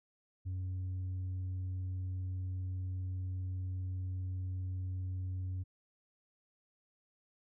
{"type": "tone with tanh clipping", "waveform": "sine", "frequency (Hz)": 92.5, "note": "F#2", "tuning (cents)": 0, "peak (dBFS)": -36, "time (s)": [0.45, 5.64], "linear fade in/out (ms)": 20, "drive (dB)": 2, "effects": []}